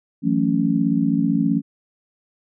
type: chord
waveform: sine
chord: F# minor seventh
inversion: third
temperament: just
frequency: 166.5 / 185 / 222 / 277.5 Hz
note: E3 / F#3 / A3 / C#4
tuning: +18 / 0 / +16 / +2 cents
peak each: -23 / -24 / -21 / -20 dBFS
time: 0.22-1.62 s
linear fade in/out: 50 ms
effects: none